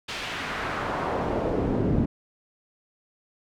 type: noise with band-pass filter sweep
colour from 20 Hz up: brown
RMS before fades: -27 dBFS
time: 0.08-2.06 s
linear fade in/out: 10 ms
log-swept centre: 3500 to 220 Hz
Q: 1.1
effects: none